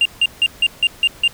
sine tone bursts, 2794 Hz, F7, in tune, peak -8 dBFS, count 7, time 0.01-1.278 s, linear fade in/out 2 ms, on 44 ms, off 160 ms, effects tanh soft clip ceiling -9 dBFS + pink hiss -42 dBFS RMS until 1.33 s

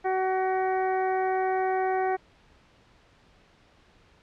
harmonic tone, 376.2 Hz, F#4, 29 cents sharp, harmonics 1 / 2 / 3 / 4 / 5 / 6, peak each -27 / -26 / -39 / -38 / -38 / -44 dBFS, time 0.04-2.17 s, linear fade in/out 20 ms, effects pink hiss -59 dBFS RMS until 4.22 s + low-pass 4000 Hz 12 dB/octave

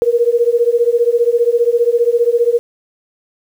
sine beating tone pair, 466.2 / 481.2 Hz, A#4 / B4, 0 / -45 cents, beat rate 15 Hz, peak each -13 dBFS, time 0.02-2.59 s, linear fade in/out 0 ms, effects 7-bit

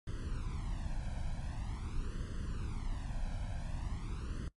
brown noise with flanger, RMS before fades -38 dBFS, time 0.07-4.48 s, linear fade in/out 2 ms, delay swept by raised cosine 0.63 to 1.28 ms, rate 0.45 Hz, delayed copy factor +1, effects noise-tail reverb RT60 0.1 s tail -18 dB re dry + MP3 48 kbps

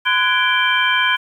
sine tone cluster, 1018 / 1478 / 1664 / 2341 / 3132 Hz, C6 / F#6 / G#6 / D7 / G7, -48 / -2 / +3 / -6 / -2 cents, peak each -20 dBFS, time 0.05-1.17 s, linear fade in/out 20 ms, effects 8-bit

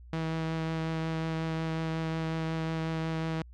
sawtooth tone with vibrato, 161.4 Hz, E3, 36 cents flat, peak -26 dBFS, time 0.13-3.42 s, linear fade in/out 0 ms, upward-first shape triangle, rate 5.5 Hz, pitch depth 12 cents each way, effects added 60 Hz sine -47 dBFS peak until 3.53 s + low-pass 4000 Hz 12 dB/octave

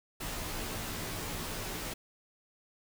pink noise with comb filter, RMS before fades -38 dBFS, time 0.2-1.94 s, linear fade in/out 10 ms, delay 15 ms, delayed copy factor -1, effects none

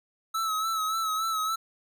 square tone with vibrato, 1300 Hz, E6, 24 cents flat, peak -27 dBFS, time 0.34-1.56 s, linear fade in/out 10 ms, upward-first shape sine, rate 3.5 Hz, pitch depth 43 cents each way, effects none

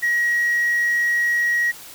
sine tone, 1901 Hz, A#6, 33 cents sharp, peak -15 dBFS, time 0.02-1.72 s, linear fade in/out 20 ms, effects tanh soft clip ceiling -14 dBFS + white hiss -40 dBFS RMS until 1.94 s

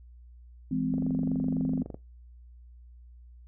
sine chord, E augmented, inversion none, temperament just, 164.81 / 206 / 257.5 Hz, E3 / G#3 / B#3, 0 / -14 / -28 cents, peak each -32 / -33 / -28 dBFS, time 0.71-1.83 s, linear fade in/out 5 ms
click train, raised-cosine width 2 ms, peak -25 dBFS, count 25, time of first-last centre 0.94-1.944 s, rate 23.9 Hz
effects noise-tail reverb RT60 0.2 s tail -21 dB re dry + added 60 Hz sine -48 dBFS peak until 3.47 s

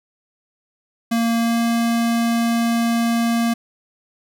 square tone with pitch glide, 230.8 to 232.4 Hz, A#3 to A#3, -17 to -5 cents, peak -17 dBFS, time 1.11-3.54 s, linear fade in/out 10 ms, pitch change +12 cents, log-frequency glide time 1.38-1.58 s, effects none

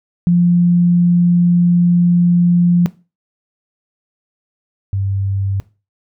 sine tone pair in turn, 174.61 / 98 Hz, F3 / G2, 0 / 0 cents, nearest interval minor seventh, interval 1000 cents, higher first, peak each -8 / -15 dBFS, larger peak first, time 0.27-2.86 / 4.93-5.6 s, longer first, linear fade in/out 0 ms, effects noise-tail reverb RT60 0.3 s tail -18 dB re dry

